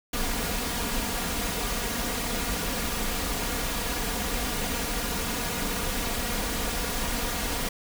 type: noise with comb filter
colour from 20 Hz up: pink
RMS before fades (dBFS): -29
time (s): 0.13-7.69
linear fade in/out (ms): 5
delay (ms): 4.2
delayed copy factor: +0.6
effects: none